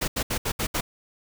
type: noise bursts at uneven times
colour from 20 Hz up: pink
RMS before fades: -26 dBFS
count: 6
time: 0.01-0.08 / 0.16-0.23 / 0.3-0.38 / 0.45-0.52 / 0.59-0.67 / 0.74-0.81 s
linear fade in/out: 10 ms
effects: none